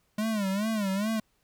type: tone with vibrato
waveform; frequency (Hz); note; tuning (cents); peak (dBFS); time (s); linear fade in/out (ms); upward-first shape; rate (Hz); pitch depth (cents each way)
square; 206.5; G#3; -10; -27; 0.18-1.2; 5; sine; 2.4; 140
effects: pink hiss -71 dBFS RMS until 1.43 s